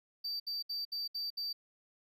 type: tone bursts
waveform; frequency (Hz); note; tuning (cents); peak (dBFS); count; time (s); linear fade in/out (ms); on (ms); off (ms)
triangle; 4643; D8; -21; -34; 6; 0.24-1.53; 10; 160; 66
effects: none